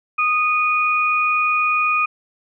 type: tone pair together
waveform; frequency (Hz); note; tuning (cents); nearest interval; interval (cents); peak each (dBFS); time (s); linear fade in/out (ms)
sine; 1241 / 2463; D#6 / D#7; -5 / -18; octave; 1187; -18; 0.18-2.06; 10
effects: none